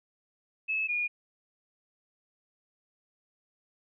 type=tone pair in turn; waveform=sine; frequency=2596 / 2437 Hz; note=E7 / D#7; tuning=-27 / -37 cents; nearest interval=minor second; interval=110 cents; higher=first; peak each=-27 dBFS; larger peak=neither; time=0.68-0.88 / 0.88-1.08 s; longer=neither; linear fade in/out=20 ms; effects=none

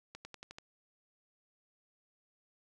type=accelerating click train; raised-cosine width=0.2 ms; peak=-29 dBFS; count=6; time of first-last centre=0.15-0.585 s; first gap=100 ms; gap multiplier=0.93; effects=none

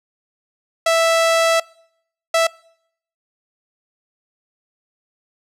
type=tone bursts at uneven times; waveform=sawtooth; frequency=659.3 Hz; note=E5; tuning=in tune; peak=-9 dBFS; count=2; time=0.86-1.6 / 2.34-2.47 s; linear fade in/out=5 ms; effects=noise-tail reverb RT60 0.7 s tail -25 dB re dry + low-pass 10000 Hz 12 dB/octave

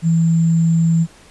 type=tone with sample-and-hold; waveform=sine; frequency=164.81 Hz; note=E3; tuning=in tune; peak=-11 dBFS; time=0.02-1.07 s; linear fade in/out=50 ms; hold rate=7350 Hz; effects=pink hiss -46 dBFS RMS until 1.3 s + resampled to 24000 Hz

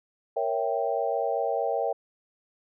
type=chord; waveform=sine; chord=A# diminished seventh; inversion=none; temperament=equal; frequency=466.2 / 554.4 / 659.3 / 784 Hz; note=A#4 / C#5 / E5 / G5; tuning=0 / 0 / 0 / 0 cents; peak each=-30 dBFS; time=0.36-1.93 s; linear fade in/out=10 ms; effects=none

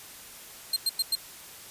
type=tone bursts; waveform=sawtooth; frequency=4186 Hz; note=C8; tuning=in tune; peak=-20 dBFS; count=4; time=0.73-1.154 s; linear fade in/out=5 ms; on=34 ms; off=96 ms; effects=white hiss -46 dBFS RMS until 1.7 s + resampled to 32000 Hz

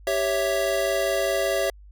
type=chord; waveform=square; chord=C# diminished; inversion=second; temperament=equal; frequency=392 / 554.4 / 659.3 Hz; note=G4 / C#5 / E5; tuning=0 / 0 / 0 cents; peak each=-29 / -26 / -26 dBFS; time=0.07-1.7 s; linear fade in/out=2 ms; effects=added 50 Hz sine -44 dBFS peak until 1.91 s

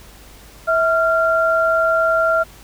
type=tone pair together; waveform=sine; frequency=651.5 / 1382 Hz; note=E5 / F6; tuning=-20 / -19 cents; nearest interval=octave + minor second; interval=1301 cents; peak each=-16 dBFS; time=0.67-2.44 s; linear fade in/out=20 ms; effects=added 50 Hz sine -44 dBFS peak until 2.63 s + pink hiss -44 dBFS RMS until 2.63 s

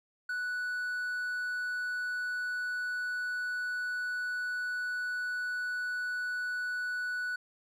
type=tone; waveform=triangle; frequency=1480 Hz; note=F#6; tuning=in tune; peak=-30 dBFS; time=0.29-7.36 s; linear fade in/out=5 ms; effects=none

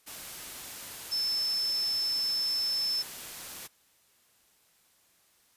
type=tone in noise; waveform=sine; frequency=5274 Hz; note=E8; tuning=in tune; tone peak=-27 dBFS; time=1.11-3.03 s; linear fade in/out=20 ms; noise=white; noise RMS=-42 dBFS; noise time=0.06-3.68 s; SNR=+12 dB; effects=white hiss -66 dBFS RMS until 5.56 s + resampled to 32000 Hz

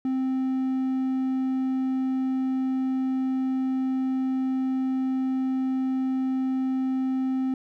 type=tone; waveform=triangle; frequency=261.6 Hz; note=C4; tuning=in tune; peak=-21 dBFS; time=0.05-7.54 s; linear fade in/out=2 ms; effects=none

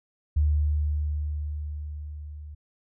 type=tone with level ramp; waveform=sine; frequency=74.7 Hz; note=D2; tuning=30 cents sharp; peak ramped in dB=-18 to -38 dBFS; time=0.36-2.55 s; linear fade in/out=10 ms; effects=none

